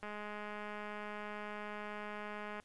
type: click train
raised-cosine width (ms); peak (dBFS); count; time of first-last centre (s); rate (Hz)
0.5; -30; 538; 0.03-2.599; 209
effects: pink hiss -69 dBFS RMS until 2.64 s + resampled to 24000 Hz